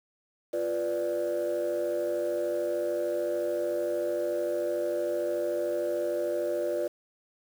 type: chord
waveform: sine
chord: B diminished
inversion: second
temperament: equal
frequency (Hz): 349.2 / 493.9 / 587.3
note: F4 / B4 / D5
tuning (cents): 0 / 0 / 0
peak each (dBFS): -31 / -31 / -28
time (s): 0.53-6.88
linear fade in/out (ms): 10
effects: tanh soft clip ceiling -22 dBFS + 8-bit